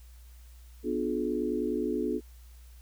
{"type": "chord", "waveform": "sine", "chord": "B diminished seventh", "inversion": "none", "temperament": "just", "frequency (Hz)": [246.9, 296.3, 355.6, 426.7], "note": ["B3", "D4", "F4", "Ab4"], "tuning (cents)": [0, 15, 31, 47], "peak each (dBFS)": -33, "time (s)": [0.83, 2.21], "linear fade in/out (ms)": 50, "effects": ["added 60 Hz sine -48 dBFS peak until 2.81 s", "white hiss -62 dBFS RMS until 2.81 s"]}